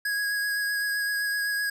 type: tone with vibrato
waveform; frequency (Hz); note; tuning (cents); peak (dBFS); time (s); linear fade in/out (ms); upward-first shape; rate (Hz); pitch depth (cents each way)
square; 1656; G#6; -5; -26; 0.05-1.7; 5; triangle; 7.8; 18
effects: none